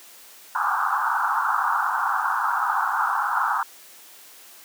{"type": "band-pass noise", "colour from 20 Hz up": "white", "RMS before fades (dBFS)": -23, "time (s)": [0.55, 3.63], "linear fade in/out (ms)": 2, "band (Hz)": [780, 1500], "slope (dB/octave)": 96, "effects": ["white hiss -47 dBFS RMS until 4.64 s", "high-pass 300 Hz 12 dB/octave"]}